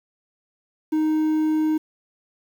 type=tone; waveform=triangle; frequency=311.1 Hz; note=D#4; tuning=in tune; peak=-16 dBFS; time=0.92-1.78 s; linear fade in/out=10 ms; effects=8-bit